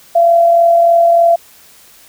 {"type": "tone with amplitude modulation", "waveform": "sine", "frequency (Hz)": 680, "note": "F5", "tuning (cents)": -46, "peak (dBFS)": -4, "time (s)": [0.15, 1.36], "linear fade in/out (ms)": 10, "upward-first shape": "sine", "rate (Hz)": 43.3, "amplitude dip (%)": 35, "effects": ["white hiss -43 dBFS RMS until 2.08 s"]}